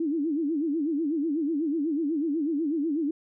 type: tone with vibrato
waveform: sine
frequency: 306.5 Hz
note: D#4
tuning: 26 cents flat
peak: -24 dBFS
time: 0-3.11 s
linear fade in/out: 5 ms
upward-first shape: sine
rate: 8.1 Hz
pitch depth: 170 cents each way
effects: none